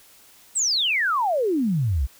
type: exponential sweep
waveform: sine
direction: down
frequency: 8372 to 58.27 Hz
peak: -19 dBFS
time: 0.55-2.07 s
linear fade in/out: 20 ms
effects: white hiss -52 dBFS RMS until 2.19 s